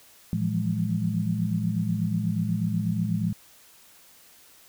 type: tone cluster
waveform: sine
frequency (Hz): 112.2 / 167.3 / 175.5 / 207.4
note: A2 / E3 / F3 / G#3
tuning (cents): +34 / +26 / +9 / -2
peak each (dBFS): -29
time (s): 0.33-3.33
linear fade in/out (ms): 0
effects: white hiss -54 dBFS RMS until 4.68 s